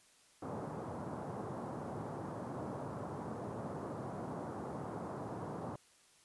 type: band-pass noise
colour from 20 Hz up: pink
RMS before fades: -43 dBFS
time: 0.42-5.76 s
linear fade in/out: 5 ms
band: 110 to 1100 Hz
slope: 24 dB/octave
effects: white hiss -66 dBFS RMS until 6.24 s + resampled to 24000 Hz